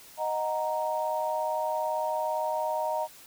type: chord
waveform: sine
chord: D# minor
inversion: none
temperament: equal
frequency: 622.3 / 740 / 932.3 Hz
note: D#5 / F#5 / A#5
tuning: 0 / 0 / 0 cents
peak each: -30 / -35 / -30 dBFS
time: 0.17-3.08 s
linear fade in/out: 50 ms
effects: white hiss -51 dBFS RMS until 3.26 s